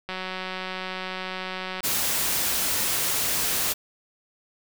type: click train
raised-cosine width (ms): 0.3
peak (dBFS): -16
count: 320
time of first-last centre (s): 0.09-1.805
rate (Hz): 186
type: noise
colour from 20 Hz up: white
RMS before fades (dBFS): -25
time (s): 1.83-3.74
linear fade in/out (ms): 20
effects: none